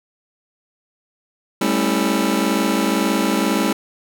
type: chord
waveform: sawtooth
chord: A dominant seventh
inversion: third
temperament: just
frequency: 198 / 220 / 275 / 330 Hz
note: G3 / A3 / C#4 / E4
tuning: +18 / 0 / -14 / +2 cents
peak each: -18 dBFS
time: 1.61-3.73 s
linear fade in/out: 5 ms
effects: none